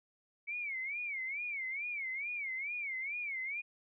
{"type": "tone with vibrato", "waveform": "sine", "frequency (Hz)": 2240, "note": "C#7", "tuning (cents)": 18, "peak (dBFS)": -36, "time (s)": [0.47, 3.62], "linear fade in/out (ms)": 20, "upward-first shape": "sine", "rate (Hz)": 2.3, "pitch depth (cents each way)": 160, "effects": []}